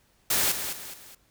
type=noise with echo; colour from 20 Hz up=white; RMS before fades=-24 dBFS; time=0.3-0.52 s; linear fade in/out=5 ms; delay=210 ms; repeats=3; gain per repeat=-8 dB; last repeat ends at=1.15 s; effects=pink hiss -65 dBFS RMS until 1.3 s